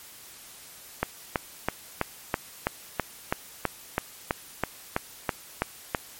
click train, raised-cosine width 0.5 ms, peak -8 dBFS, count 16, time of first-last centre 1.03-5.948 s, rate 3.05 Hz, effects white hiss -47 dBFS RMS until 6.19 s + MP3 64 kbps

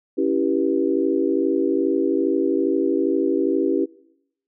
sine chord, C# half-diminished seventh, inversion none, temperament equal with one note detuned, 277.2 / 329.6 / 392 / 484.8 Hz, C#4 / E4 / G4 / B4, 0 / 0 / 0 / -32 cents, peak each -23 / -22 / -22 / -27 dBFS, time 0.17-3.86 s, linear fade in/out 20 ms, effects noise-tail reverb RT60 0.8 s tail -23 dB re dry

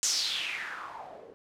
blue noise with low-pass filter sweep, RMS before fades -34 dBFS, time 0.03-1.34 s, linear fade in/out 0 ms, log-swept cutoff 6700 to 410 Hz, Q 4.7, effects none

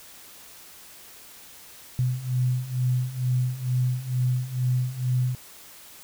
sine beating tone pair, 124.8 / 127 Hz, B2 / B2, +19 / +49 cents, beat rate 2.2 Hz, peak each -27 / -24 dBFS, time 1.99-5.35 s, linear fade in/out 0 ms, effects white hiss -47 dBFS RMS until 6.03 s

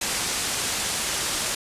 white low-pass noise, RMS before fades -27 dBFS, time 0.01-1.55 s, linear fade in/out 5 ms, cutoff 9600 Hz, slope 24 dB/octave, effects resampled to 32000 Hz

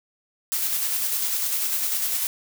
blue noise with tremolo, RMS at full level -24 dBFS, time 0.52-2.27 s, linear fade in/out 0 ms, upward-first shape square, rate 10 Hz, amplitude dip 25%, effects none

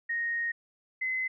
sine tone pair in turn, 1864.7 / 2042 Hz, A#6 / C7, 0 / -43 cents, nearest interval major second, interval 157 cents, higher second, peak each -28 dBFS, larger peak neither, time 0.09-0.52 / 1.01-1.28 s, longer first, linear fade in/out 10 ms, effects none

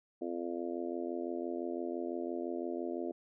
harmonic tone, 85.9 Hz, F2, 28 cents flat, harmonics 3 / 4 / 5 / 6 / 7 / 8, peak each -41 / -38 / -43 / -50 / -44 / -47 dBFS, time 0.21-3.12 s, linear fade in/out 10 ms, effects none

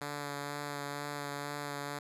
5% pulse tone with vibrato, 144.2 Hz, D3, 31 cents flat, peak -26 dBFS, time 0.01-1.99 s, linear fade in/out 5 ms, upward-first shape sine, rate 2.1 Hz, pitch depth 16 cents each way, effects resampled to 32000 Hz

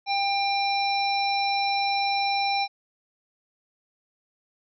harmonic tone with a mistuned harmonic, 796 Hz, G5, 26 cents sharp, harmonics 1 / 3 / 5 / 7, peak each -24 / -29 / -31 / -32 dBFS, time 0.06-2.68 s, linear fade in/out 50 ms, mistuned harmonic 7, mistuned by -51 cents, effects none

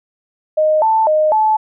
sine tone with pitch steps, 619 / 884 / 617 / 867 Hz, D#5 / A5 / D#5 / A5, -9 / +8 / -15 / -26 cents, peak -10 dBFS, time 0.57-1.57 s, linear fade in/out 10 ms, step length 250 ms, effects none

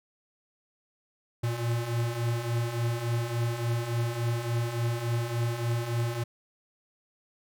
square beating tone pair, 115.4 / 118.9 Hz, A#2 / A#2, -17 / +35 cents, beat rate 3.5 Hz, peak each -34 / -29 dBFS, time 1.43-6.24 s, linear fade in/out 10 ms, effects none

